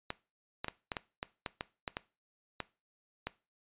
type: clicks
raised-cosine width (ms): 0.3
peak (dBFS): -19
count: 12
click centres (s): 0.104 / 0.645 / 0.683 / 0.918 / 0.968 / 1.229 / 1.462 / 1.609 / 1.878 / 1.969 / 2.603 / 3.27
effects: noise-tail reverb RT60 0.3 s tail -19 dB re dry + resampled to 8000 Hz